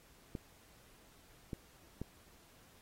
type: clicks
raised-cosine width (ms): 3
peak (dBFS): -27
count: 3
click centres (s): 0.352 / 1.532 / 2.016
effects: pink hiss -64 dBFS RMS until 2.81 s + AAC 48 kbps